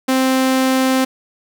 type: tone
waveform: sawtooth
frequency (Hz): 261.6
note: C4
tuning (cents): 0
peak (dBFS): -9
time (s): 0.08-1.05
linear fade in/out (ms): 10
effects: none